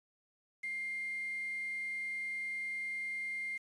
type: tone with quantisation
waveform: sine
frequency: 2110 Hz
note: C7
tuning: 14 cents sharp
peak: -36 dBFS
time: 0.63-3.58 s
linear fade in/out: 10 ms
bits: 9
effects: resampled to 24000 Hz